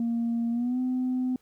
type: tone with pitch glide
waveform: sine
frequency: 233.1 to 254.2 Hz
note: A#3 to C4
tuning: 0 to -50 cents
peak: -23 dBFS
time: 0-1.36 s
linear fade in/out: 2 ms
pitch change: +150 cents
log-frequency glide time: 0.51-0.79 s
effects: tanh soft clip ceiling -22 dBFS + pink hiss -67 dBFS RMS until 1.41 s